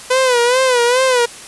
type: tone with vibrato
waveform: sawtooth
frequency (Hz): 499.3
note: B4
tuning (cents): +19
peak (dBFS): -7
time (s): 0.1-1.26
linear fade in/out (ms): 10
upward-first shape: sine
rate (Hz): 2.4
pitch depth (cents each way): 91
effects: white hiss -34 dBFS RMS until 1.47 s + resampled to 24000 Hz